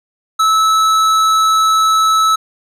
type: tone with tanh clipping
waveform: sine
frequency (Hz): 1304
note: E6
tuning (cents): -19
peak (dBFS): -11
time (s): 0.39-2.36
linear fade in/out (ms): 10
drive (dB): 15
effects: none